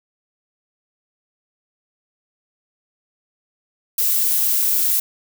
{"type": "noise", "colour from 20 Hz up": "violet", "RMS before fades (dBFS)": -18, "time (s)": [3.98, 5], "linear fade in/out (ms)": 5, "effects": []}